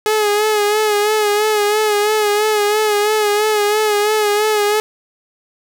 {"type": "tone with vibrato", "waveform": "sawtooth", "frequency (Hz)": 421.6, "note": "G#4", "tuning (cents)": 26, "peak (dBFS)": -9, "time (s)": [0.06, 4.8], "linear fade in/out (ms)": 0, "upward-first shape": "sine", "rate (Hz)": 3, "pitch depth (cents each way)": 46, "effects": []}